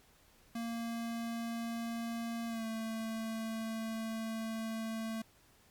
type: tone with pitch glide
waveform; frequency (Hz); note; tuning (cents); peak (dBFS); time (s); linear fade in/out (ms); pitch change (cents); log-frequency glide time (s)
square; 231.3 to 223.3; A#3 to A3; -13 to +26; -37; 0.55-5.22; 5; -61; 2.47-2.65
effects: pink hiss -65 dBFS RMS until 5.7 s + MP3 96 kbps